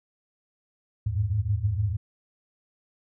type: tone cluster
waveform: sine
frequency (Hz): 80.6 / 92.4 / 100.9 / 107.4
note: E2 / F#2 / G#2 / A2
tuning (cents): -38 / -2 / -49 / -41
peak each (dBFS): -31 / -33 / -28 / -26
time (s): 1.06-1.97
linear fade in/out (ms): 10
effects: none